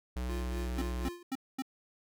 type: tone with pitch glide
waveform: square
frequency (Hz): 62 to 61.5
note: B1 to B1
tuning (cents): +7 to -7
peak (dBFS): -34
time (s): 0.16-1.09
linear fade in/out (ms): 5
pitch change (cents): -14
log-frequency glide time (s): 0.42-0.72
type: tone with tremolo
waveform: square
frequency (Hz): 349.2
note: F4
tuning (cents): 0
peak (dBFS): -40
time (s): 0.29-1.23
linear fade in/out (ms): 5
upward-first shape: sine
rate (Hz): 4.1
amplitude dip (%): 75
type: tone bursts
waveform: square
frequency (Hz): 264.7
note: C4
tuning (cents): +20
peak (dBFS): -33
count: 4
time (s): 0.78-1.622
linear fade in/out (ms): 5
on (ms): 38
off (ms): 230
effects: none